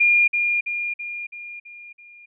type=tone with echo; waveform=sine; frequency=2414 Hz; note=D7; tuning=47 cents sharp; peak=-13 dBFS; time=0-0.28 s; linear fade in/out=10 ms; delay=330 ms; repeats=6; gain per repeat=-5 dB; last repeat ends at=2.26 s; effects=none